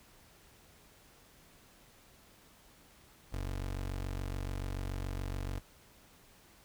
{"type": "tone", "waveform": "25% pulse", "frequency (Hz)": 47, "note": "F#1", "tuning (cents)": 28, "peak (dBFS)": -32, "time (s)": [3.32, 5.6], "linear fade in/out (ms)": 20, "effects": ["pink hiss -61 dBFS RMS until 6.64 s"]}